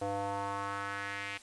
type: tone with band-pass filter sweep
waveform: square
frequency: 99.9 Hz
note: G2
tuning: 33 cents sharp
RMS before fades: -37 dBFS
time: 0.01-1.38 s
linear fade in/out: 10 ms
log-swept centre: 610 to 2400 Hz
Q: 2.5
effects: white hiss -55 dBFS RMS until 1.42 s + resampled to 22050 Hz